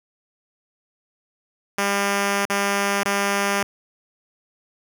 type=tone with dropouts; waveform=5% pulse; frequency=200 Hz; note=G3; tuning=35 cents sharp; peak=-8 dBFS; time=1.78-3.63 s; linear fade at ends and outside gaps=5 ms; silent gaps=2.454-2.498 / 3.033-3.055 s; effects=none